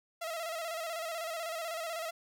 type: tone with vibrato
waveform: sawtooth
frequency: 659.3 Hz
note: E5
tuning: in tune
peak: -32 dBFS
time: 0.21-2.11 s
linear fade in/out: 10 ms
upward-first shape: square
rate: 16 Hz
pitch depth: 54 cents each way
effects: none